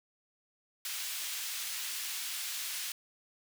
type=high-pass noise; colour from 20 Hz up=pink; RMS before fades=-38 dBFS; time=0.85-2.92 s; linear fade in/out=2 ms; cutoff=2600 Hz; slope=12 dB/octave; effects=none